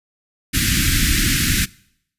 pink band-stop noise, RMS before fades -17 dBFS, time 0.53-1.66 s, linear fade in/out 20 ms, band 310 to 1500 Hz, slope 48 dB/octave, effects noise-tail reverb RT60 0.7 s tail -23 dB re dry + resampled to 32000 Hz

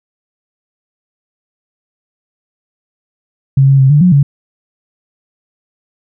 sine tone with pitch steps, 135.8 / 136.9 / 133.4 / 147.1 / 180.4 / 141.2 Hz, C#3 / C#3 / C3 / D3 / F#3 / C#3, -35 / -21 / +34 / +3 / -44 / +32 cents, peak -4 dBFS, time 3.57-4.23 s, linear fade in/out 5 ms, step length 110 ms, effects none

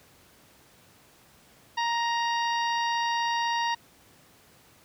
harmonic tone, 936 Hz, A#5, 7 cents sharp, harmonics 1 / 2 / 3 / 4 / 5 / 6, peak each -26 / -32 / -36 / -38 / -40 / -42 dBFS, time 1.77-3.75 s, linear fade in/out 10 ms, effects pink hiss -57 dBFS RMS until 4.84 s + high-pass 80 Hz 12 dB/octave

